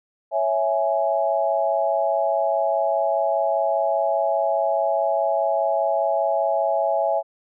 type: chord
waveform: sine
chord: C# minor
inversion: none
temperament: equal with one note detuned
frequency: 554.4 / 659.3 / 834 Hz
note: C#5 / E5 / G#5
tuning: 0 / 0 / +7 cents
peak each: -24 / -21 / -24 dBFS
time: 0.31-7.23 s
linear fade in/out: 50 ms
effects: none